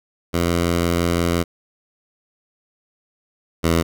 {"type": "tone pair in turn", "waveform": "10% pulse", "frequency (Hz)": [85.8, 83.26], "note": ["F2", "E2"], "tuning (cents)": [-30, 18], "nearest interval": "minor second", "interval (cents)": 52, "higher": "first", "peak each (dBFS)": [-9, -7], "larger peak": "second", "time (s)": [[0.33, 1.44], [3.63, 3.83]], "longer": "first", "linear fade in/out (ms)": 20, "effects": []}